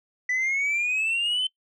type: exponential sweep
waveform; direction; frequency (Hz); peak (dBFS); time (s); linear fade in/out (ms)
sine; up; 1975.5 to 3081; -20; 0.29-1.47; 5
effects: noise-tail reverb RT60 0.1 s tail -22 dB re dry + tanh soft clip ceiling -21 dBFS